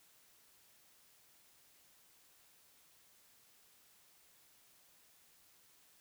silence, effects white hiss -67 dBFS RMS until 6 s

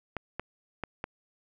clicks, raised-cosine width 0.5 ms, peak -18 dBFS, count 4, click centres 0.167 / 0.396 / 0.837 / 1.041 s, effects none

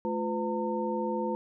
sine tone cluster, 216.1 / 349.2 / 504 / 910 Hz, A3 / F4 / B4 / A#5, -31 / 0 / +35 / -42 cents, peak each -33 / -34 / -33 / -34 dBFS, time 0.05-1.35 s, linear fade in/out 0 ms, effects none

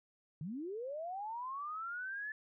sine linear sweep, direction up, 138 to 1747 Hz, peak -39 dBFS, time 0.41-2.32 s, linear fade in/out 2 ms, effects none

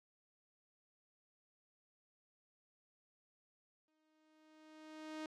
sawtooth tone with exponential growth, 311.1 Hz, D#4, in tune, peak -38 dBFS, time 3.88-5.26 s, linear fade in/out 1 ms, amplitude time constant 300 ms, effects low-pass 6000 Hz 12 dB/octave

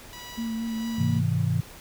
10% pulse tone with tremolo, 977 Hz, B5, 19 cents flat, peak -31 dBFS, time 0.13-1.19 s, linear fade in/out 0 ms, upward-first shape sine, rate 1.6 Hz, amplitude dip 50%
sine tone with vibrato, 227 Hz, A#3, 46 cents flat, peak -27 dBFS, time 0.37-1.22 s, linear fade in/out 20 ms, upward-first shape sine, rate 4.4 Hz, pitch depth 25 cents each way
sine chord, Ab augmented, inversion none, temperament just, 103.83 / 129.78 / 162.23 Hz, Ab2 / C3 / E3, 0 / -14 / -27 cents, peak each -26 dBFS, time 0.98-1.61 s, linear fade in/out 10 ms
effects pink hiss -46 dBFS RMS until 1.8 s

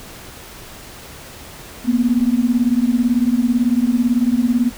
sine beating tone pair, 233.1 / 251.1 Hz, A#3 / B3, 0 / +29 cents, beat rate 18 Hz, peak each -16 dBFS, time 1.84-4.72 s, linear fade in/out 50 ms, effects pink hiss -37 dBFS RMS until 4.77 s

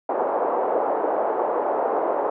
pink band-pass noise, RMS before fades -23 dBFS, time 0.09-2.3 s, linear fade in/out 5 ms, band 430 to 920 Hz, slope 24 dB/octave, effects none

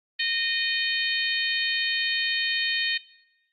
harmonic tone, 616 Hz, D#5, 17 cents flat, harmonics 3 / 4 / 5 / 6 / 7, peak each -28 / -29 / -30 / -31 / -31 dBFS, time 0.19-2.98 s, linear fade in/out 10 ms, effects noise-tail reverb RT60 0.9 s tail -19 dB re dry + Opus 32 kbps

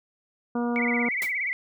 harmonic tone, 239.1 Hz, A#3, 44 cents sharp, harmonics 1 / 2 / 3 / 4 / 5 / 6, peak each -25 / -31 / -35 / -37 / -39 / -41 dBFS, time 0.55-1.09 s, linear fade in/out 5 ms
sine tone with vibrato, 2130 Hz, C7, 30 cents sharp, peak -25 dBFS, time 0.76-1.53 s, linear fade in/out 0 ms, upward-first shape sine, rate 17 Hz, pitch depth 140 cents each way
white noise with exponential decay, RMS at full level -30 dBFS, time 1.22-1.34 s, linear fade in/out 0 ms, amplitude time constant 26 ms
effects none

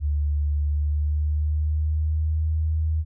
sine tone with pitch glide, 73.42 to 78.69 Hz, D2 to D#2, 0 to +20 cents, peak -20 dBFS, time 0-3.05 s, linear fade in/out 50 ms, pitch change +120 cents, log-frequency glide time 0.63-2.5 s, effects none

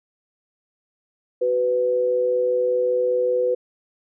sine tone pair together, 373.5 / 498.6 Hz, F#4 / B4, +16 / +16 cents, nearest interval perfect fourth, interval 500 cents, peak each -26 / -18 dBFS, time 1.41-3.55 s, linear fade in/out 10 ms, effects none

